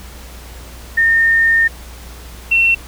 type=tone pair in turn; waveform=sine; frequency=1824 / 2710 Hz; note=A#6 / E7; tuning=-38 / +47 cents; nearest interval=perfect fifth; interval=685 cents; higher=second; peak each=-9 dBFS; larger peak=neither; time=0.97-1.68 / 2.51-2.75 s; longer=first; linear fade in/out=10 ms; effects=added 60 Hz sine -33 dBFS peak until 2.87 s + pink hiss -38 dBFS RMS until 2.87 s